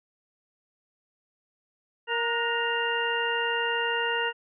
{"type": "harmonic tone with a mistuned harmonic", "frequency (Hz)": 466.2, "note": "A#4", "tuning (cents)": 0, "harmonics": [1, 2, 3, 4, 6], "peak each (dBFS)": [-31, -31, -31, -31, -31], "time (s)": [2.07, 4.33], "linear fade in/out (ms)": 50, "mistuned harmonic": 3, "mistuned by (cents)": 56, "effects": []}